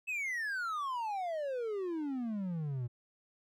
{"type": "exponential sweep", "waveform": "triangle", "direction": "down", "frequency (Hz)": [2641, 116.54], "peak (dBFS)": -32, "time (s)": [0.07, 2.88], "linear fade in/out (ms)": 20, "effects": []}